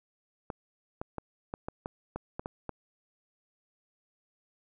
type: clicks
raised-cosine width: 1 ms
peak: -21 dBFS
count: 10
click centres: 0.502 / 1.015 / 1.183 / 1.539 / 1.685 / 1.859 / 2.16 / 2.395 / 2.459 / 2.693 s
effects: none